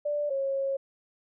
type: tone pair in turn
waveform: sine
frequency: 587.3 / 545 Hz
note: D5 / C#5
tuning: 0 / -29 cents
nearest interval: minor second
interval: 129 cents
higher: first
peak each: -26 dBFS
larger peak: neither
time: 0.05-0.3 / 0.3-0.77 s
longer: second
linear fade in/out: 10 ms
effects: none